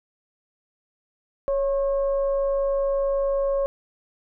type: tone with frequency modulation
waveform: sine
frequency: 554.4 Hz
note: C#5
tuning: in tune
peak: -20 dBFS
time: 1.48-3.66 s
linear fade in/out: 0 ms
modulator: 529 Hz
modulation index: 0.37
effects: none